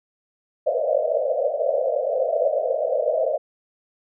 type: band-pass noise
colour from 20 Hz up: white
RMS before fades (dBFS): -22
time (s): 0.66-3.38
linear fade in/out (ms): 10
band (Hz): 490 to 660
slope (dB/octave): 96
effects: none